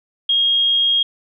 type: tone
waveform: sine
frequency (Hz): 3257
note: G#7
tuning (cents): -34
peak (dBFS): -13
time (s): 0.29-1.03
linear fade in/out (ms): 5
effects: none